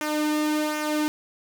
sawtooth tone with flanger, 303.3 Hz, D#4, 44 cents flat, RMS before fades -25 dBFS, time 0.01-1.08 s, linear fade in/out 0 ms, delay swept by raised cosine 0.23 to 2.03 ms, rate 1.3 Hz, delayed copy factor -0.55, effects none

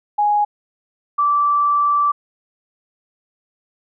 sine tone pair in turn, 830.6 / 1164.1 Hz, G#5 / D6, 0 / -16 cents, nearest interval tritone, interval 584 cents, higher second, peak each -13 dBFS, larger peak neither, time 0.18-0.45 / 1.18-2.12 s, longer second, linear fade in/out 10 ms, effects none

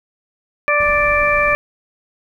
harmonic tone, 587.3 Hz, D5, in tune, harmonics 1 / 2 / 3 / 4, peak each -18 / -18 / -19 / -17 dBFS, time 0.68-1.55 s, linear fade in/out 0 ms
brown noise, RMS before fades -30 dBFS, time 0.8-1.54 s, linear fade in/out 5 ms
effects none

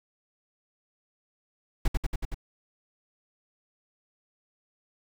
brown noise with echo, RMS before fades -22 dBFS, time 1.85-1.88 s, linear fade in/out 5 ms, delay 93 ms, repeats 5, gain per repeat -2 dB, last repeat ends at 2.345 s, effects none

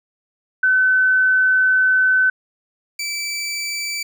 sine / 20% pulse tone pair in turn, 1517 / 2319 Hz, F#6 / D7, +43 / -22 cents, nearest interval perfect fifth, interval 735 cents, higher second, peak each -12 / -18 dBFS, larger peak first, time 0.63-2.3 / 2.99-4.03 s, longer first, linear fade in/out 5 ms, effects none

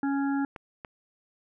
harmonic tone, 277.7 Hz, C#4, 3 cents sharp, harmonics 1 / 3 / 5 / 6, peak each -25 / -35 / -39 / -41 dBFS, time 0.03-0.45 s, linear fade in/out 2 ms
clicks, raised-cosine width 0.5 ms, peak -24 dBFS, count 2, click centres 0.562 / 0.848 s
effects none

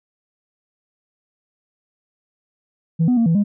sine tone with pitch steps, 163.8 / 248.1 / 230.7 / 165.1 / 204.4 Hz, E3 / B3 / A#3 / E3 / G#3, -11 / +8 / -18 / +3 / -27 cents, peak -11 dBFS, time 2.99-3.44 s, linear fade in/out 20 ms, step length 90 ms, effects tanh soft clip ceiling -11 dBFS

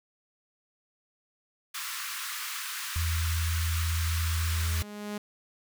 pink high-pass noise, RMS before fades -36 dBFS, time 1.74-4.83 s, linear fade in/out 10 ms, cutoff 1100 Hz, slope 48 dB/octave
sine tone with vibrato, 82.41 Hz, E2, in tune, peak -26 dBFS, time 2.96-4.82 s, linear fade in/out 0 ms, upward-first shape sine, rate 18 Hz, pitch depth 11 cents each way
sawtooth tone with exponential growth, 207.7 Hz, G#3, in tune, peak -28 dBFS, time 3.89-5.18 s, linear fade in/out 5 ms, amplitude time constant 280 ms
effects none

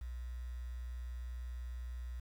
sine tone with quantisation, 61 Hz, B1, 21 cents flat, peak -40 dBFS, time 0.01-2.2 s, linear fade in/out 5 ms, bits 10, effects none

